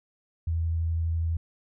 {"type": "tone with vibrato", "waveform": "sine", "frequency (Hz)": 82.41, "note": "E2", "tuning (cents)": 0, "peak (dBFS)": -24, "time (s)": [0.47, 1.37], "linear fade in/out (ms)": 5, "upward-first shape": "square", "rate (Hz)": 12, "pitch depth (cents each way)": 8, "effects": []}